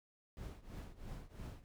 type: noise with tremolo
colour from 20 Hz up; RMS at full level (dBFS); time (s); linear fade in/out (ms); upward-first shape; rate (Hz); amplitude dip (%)
brown; -45; 0.37-1.64; 0; triangle; 3; 90
effects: none